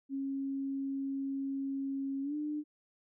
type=tone with pitch glide; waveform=sine; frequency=272.9 to 299.3 Hz; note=C#4 to D4; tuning=-27 to +33 cents; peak=-33 dBFS; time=0.09-2.64 s; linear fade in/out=50 ms; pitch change=+160 cents; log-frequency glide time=2.22-2.35 s; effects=none